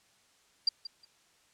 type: tone with echo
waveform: sine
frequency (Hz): 4742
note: D8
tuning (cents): +16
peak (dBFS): -21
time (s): 0.67-0.69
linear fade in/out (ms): 5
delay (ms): 180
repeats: 2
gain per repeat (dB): -15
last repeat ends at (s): 1.05
effects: white hiss -66 dBFS RMS until 1.53 s + low-pass 8000 Hz 12 dB/octave